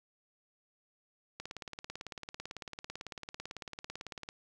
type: click train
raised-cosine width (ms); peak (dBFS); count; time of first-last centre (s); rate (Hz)
0.2; -24; 53; 1.4-4.289; 18
effects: none